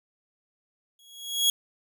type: tone with exponential growth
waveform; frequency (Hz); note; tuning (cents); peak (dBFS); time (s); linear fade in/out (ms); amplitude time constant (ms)
sawtooth; 3322; G#7; 0; -14; 0.99-1.5; 2; 110
effects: none